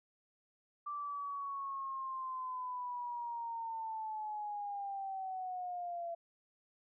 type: linear sweep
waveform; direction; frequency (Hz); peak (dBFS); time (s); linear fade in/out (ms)
sine; down; 1174.7 to 675; -38; 0.86-6.15; 10
effects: none